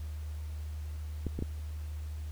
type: clicks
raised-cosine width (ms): 3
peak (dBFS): -21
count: 3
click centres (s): 1.267 / 1.39 / 1.424
effects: added 76 Hz sine -36 dBFS peak until 2.31 s + pink hiss -57 dBFS RMS until 2.31 s